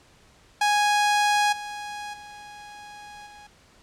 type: tone with level steps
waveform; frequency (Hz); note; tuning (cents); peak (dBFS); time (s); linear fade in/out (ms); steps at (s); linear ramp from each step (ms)
sawtooth; 829; G#5; -3; -15 / -29 / -37 / -41; 0.61-3.47; 5; 1.52 / 2.13 / 3.26; 10
effects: pink hiss -56 dBFS RMS until 3.82 s + low-pass 8000 Hz 12 dB/octave